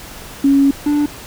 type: tone pair in turn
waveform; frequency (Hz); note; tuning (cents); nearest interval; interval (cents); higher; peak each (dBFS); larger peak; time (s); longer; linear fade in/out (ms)
sine / triangle; 277.2 / 293.5; C#4 / D4; 0 / -1; minor second; 99; second; -8 / -10; first; 0.44-0.71 / 0.86-1.06; first; 5
effects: pink hiss -34 dBFS RMS until 1.26 s